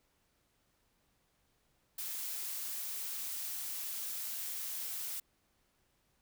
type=noise; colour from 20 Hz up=blue; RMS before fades=-40 dBFS; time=1.98-5.2 s; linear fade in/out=5 ms; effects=pink hiss -75 dBFS RMS until 6.21 s